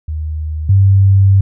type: tone pair in turn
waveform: sine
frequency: 77.4 / 97.52 Hz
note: D#2 / G2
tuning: -9 / -8 cents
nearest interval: major third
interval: 401 cents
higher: second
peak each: -17 / -5 dBFS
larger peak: second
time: 0.08-0.69 / 0.69-1.41 s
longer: second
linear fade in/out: 5 ms
effects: none